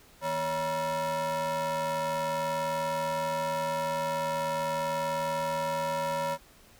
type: ring-modulated tone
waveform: square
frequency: 199.8 Hz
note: G3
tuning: 33 cents sharp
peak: -26 dBFS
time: 0.21-6.38 s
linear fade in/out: 50 ms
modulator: 759 Hz
effects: pink hiss -57 dBFS RMS until 6.79 s